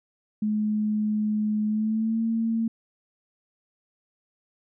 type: tone with pitch glide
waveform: sine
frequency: 212.6 to 226.5 Hz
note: G#3 to A#3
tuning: +41 to -50 cents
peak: -22 dBFS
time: 0.42-2.68 s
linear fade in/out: 5 ms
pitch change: +109 cents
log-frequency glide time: 1.67-2.21 s
effects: none